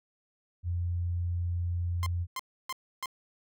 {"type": "tone", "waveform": "sine", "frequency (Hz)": 87.2, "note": "F2", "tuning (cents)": -2, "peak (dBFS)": -28, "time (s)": [0.63, 2.27], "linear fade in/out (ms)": 50}
{"type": "tone bursts", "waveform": "sawtooth", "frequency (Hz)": 1046.5, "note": "C6", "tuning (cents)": 0, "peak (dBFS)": -29, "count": 4, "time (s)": [2.03, 3.058], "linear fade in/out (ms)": 0, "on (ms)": 32, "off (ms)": 300}
{"effects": []}